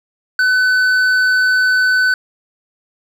sine tone with hard clipping, 1507 Hz, F#6, 31 cents sharp, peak -12 dBFS, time 0.39-2.14 s, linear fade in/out 2 ms, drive 6 dB, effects none

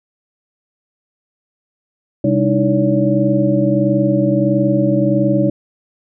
sine tone cluster, 130.8 / 199.5 / 300 / 321.5 / 568 Hz, C3 / G3 / D4 / E4 / C#5, 0 / +31 / +37 / -43 / +42 cents, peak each -18 dBFS, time 2.24-5.5 s, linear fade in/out 5 ms, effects none

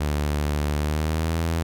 sawtooth tone with pitch glide, 73.9 to 82.47 Hz, D2 to E2, +11 to +1 cents, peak -18 dBFS, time 0-1.63 s, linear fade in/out 10 ms, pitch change +190 cents, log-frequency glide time 0.77-1.38 s, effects none

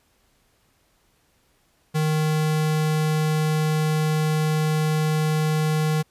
square tone, 154.9 Hz, D#3, 7 cents flat, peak -20 dBFS, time 1.94-6.03 s, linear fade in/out 20 ms, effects pink hiss -64 dBFS RMS until 6.1 s + resampled to 32000 Hz

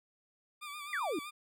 20% pulse tone with vibrato, 1180 Hz, D6, 8 cents sharp, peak -37 dBFS, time 0.61-1.31 s, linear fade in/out 20 ms, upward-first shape sine, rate 7.8 Hz, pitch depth 56 cents each way
sine exponential sweep, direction down, 2093 to 277.2 Hz, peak -32 dBFS, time 0.93-1.19 s, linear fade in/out 2 ms
effects none

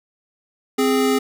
square tone pair together, 261.6 / 415.3 Hz, C4 / G#4, 0 / 0 cents, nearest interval minor sixth, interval 800 cents, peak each -19 dBFS, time 0.78-1.19 s, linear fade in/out 10 ms, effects none

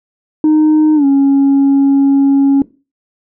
sine tone with pitch glide, 308.3 to 276.3 Hz, D#4 to C#4, -16 to -6 cents, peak -4 dBFS, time 0.44-2.62 s, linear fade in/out 2 ms, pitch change -190 cents, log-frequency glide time 0.95-1.05 s, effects noise-tail reverb RT60 0.3 s tail -19 dB re dry + tanh soft clip ceiling -5 dBFS

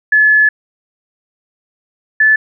sine tone pair in turn, 1717 / 1740 Hz, A6 / A6, -43 / -20 cents, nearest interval unison, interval 23 cents, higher second, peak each -6 dBFS, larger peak neither, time 0.12-0.49 / 2.2-2.36 s, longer first, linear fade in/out 5 ms, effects none

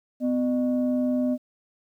sine tone pair together, 252.3 / 607 Hz, B3 / D#5, +37 / -43 cents, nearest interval octave + minor third, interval 1520 cents, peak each -21 / -28 dBFS, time 0.2-1.38 s, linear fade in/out 50 ms, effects tanh soft clip ceiling -15 dBFS + 10-bit

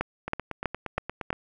two click trains, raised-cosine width 0.5 ms, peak -17 / -11 dBFS, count 10 / 5, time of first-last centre 0.28-1.329 / 0.01-1.304 s, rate 8.58 / 3.09 Hz, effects none

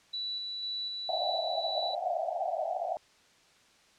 sine tone with tremolo, 3949 Hz, B7, 1 cent flat, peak -32 dBFS, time 0.13-1.95 s, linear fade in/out 10 ms, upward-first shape square, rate 2 Hz, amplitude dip 25%
pink band-pass noise, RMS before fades -33 dBFS, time 1.09-2.97 s, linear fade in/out 0 ms, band 610 to 770 Hz, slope 96 dB/octave
effects white hiss -62 dBFS RMS until 3.98 s + low-pass 6000 Hz 12 dB/octave

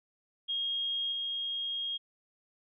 sine tone with level steps, 3255 Hz, G#7, 36 cents flat, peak -30 / -32 dBFS, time 0.48-1.98 s, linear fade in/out 20 ms, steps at 1.12 s, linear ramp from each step 2 ms, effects none

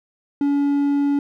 triangle tone, 284.1 Hz, C#4, 43 cents sharp, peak -14 dBFS, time 0.41-1.19 s, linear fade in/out 2 ms, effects none

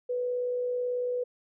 sine tone with amplitude modulation, 493.9 Hz, B4, in tune, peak -26 dBFS, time 0.09-1.24 s, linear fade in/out 10 ms, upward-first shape sine, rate 58.2 Hz, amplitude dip 25%, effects none

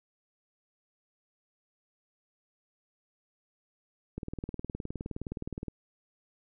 click train, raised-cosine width 3 ms, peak -23 dBFS, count 30, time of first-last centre 4.18-5.683 s, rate 19.3 Hz, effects none

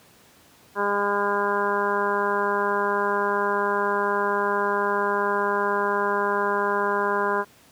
harmonic tone, 202.7 Hz, G#3, 42 cents flat, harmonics 1 / 2 / 3 / 4 / 5 / 6 / 7 / 8, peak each -34 / -26 / -31 / -32 / -25 / -34 / -30 / -31 dBFS, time 0.75-7.45 s, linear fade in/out 50 ms, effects pink hiss -54 dBFS RMS until 7.71 s + high-pass 100 Hz 12 dB/octave

